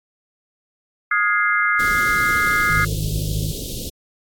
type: chord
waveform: sine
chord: F minor seventh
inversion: third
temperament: equal with one note detuned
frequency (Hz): 1244.5 / 1424.6 / 1661.2 / 2093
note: Eb6 / F6 / Ab6 / C7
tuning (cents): 0 / +34 / 0 / 0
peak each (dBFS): -21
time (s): 1.11-2.85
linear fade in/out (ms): 5
type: band-stop noise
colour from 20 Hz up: pink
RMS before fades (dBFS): -29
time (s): 1.79-3.9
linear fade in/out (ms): 10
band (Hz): 540 to 3100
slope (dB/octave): 48
type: harmonic tone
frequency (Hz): 52.1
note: G#1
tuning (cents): +6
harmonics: 1 / 2 / 3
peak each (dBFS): -25 / -25 / -25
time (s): 2.7-3.52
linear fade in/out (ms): 0
effects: AAC 64 kbps